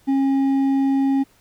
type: tone with hard clipping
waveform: triangle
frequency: 271.8 Hz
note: C#4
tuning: 34 cents flat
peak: -17 dBFS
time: 0.07-1.24 s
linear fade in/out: 20 ms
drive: 8 dB
effects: pink hiss -57 dBFS RMS until 1.4 s